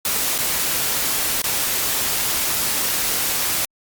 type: noise with dropouts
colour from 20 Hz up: white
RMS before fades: -21 dBFS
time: 0.05-3.65 s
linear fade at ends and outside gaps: 2 ms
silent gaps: 0.381-0.386 / 1.419-1.44 s
effects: Opus 48 kbps